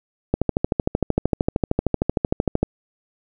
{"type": "click train", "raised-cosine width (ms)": 2, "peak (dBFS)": -4, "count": 31, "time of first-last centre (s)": [0.34, 2.63], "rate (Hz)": 13.1, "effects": []}